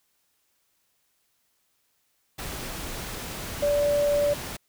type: tone in noise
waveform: sine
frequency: 580 Hz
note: D5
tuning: 22 cents flat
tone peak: -20 dBFS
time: 3.62-4.34 s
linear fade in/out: 10 ms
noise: pink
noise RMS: -35 dBFS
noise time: 2.38-4.57 s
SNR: +12 dB
effects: white hiss -71 dBFS RMS until 4.68 s